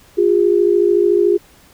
sine tone pair together, 352.6 / 406.3 Hz, F4 / G#4, +17 / -38 cents, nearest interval major second, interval 245 cents, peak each -13 dBFS, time 0.17-1.38 s, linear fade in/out 20 ms, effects pink hiss -48 dBFS RMS until 1.73 s

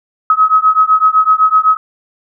sine beating tone pair, 1272 / 1279.9 Hz, D#6 / D#6, +38 / +49 cents, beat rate 7.9 Hz, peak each -10 dBFS, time 0.3-1.77 s, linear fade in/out 2 ms, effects none

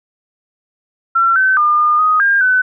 sine tone with pitch steps, 1356 / 1532 / 1206 / 1213 / 1249 / 1607 / 1508 Hz, E6 / G6 / D6 / D#6 / D#6 / G6 / F#6, +49 / -40 / +46 / -44 / +6 / +43 / +32 cents, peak -9 dBFS, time 1.15-2.62 s, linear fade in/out 10 ms, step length 210 ms, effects none

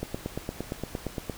click train, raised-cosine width 2 ms, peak -17 dBFS, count 12, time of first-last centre 0.03-1.297 s, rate 8.68 Hz, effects pink hiss -45 dBFS RMS until 1.37 s

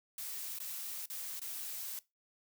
blue noise with dropouts, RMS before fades -42 dBFS, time 0.18-1.99 s, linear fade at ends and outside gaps 2 ms, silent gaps 0.587-0.601 / 1.058-1.1 / 1.396-1.416 s, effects noise-tail reverb RT60 0.2 s tail -19 dB re dry

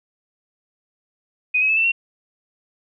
sine tone with pitch steps, 2495 / 2552 / 2610 / 2669 / 2730 Hz, D#7 / D#7 / E7 / E7 / F7, +4 / +43 / -18 / +21 / -40 cents, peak -15 dBFS, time 1.54-1.92 s, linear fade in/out 10 ms, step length 76 ms, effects none

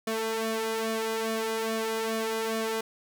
sawtooth tone with flanger, 222.9 Hz, A3, 23 cents sharp, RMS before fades -30 dBFS, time 0.07-2.81 s, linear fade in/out 5 ms, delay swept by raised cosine 1.7 to 2.48 ms, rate 2.4 Hz, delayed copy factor +0.8, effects none

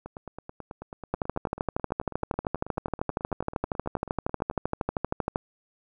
two click trains, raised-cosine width 1 ms, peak -24 / -12 dBFS, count 42 / 55, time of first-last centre 0.06-4.512 / 1.14-5.359 s, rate 9.21 / 12.8 Hz, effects none

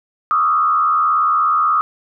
sine tone with frequency modulation, 1241 Hz, D#6, 5 cents flat, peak -12 dBFS, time 0.31-1.81 s, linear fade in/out 0 ms, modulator 78.3 Hz, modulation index 0.94, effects none

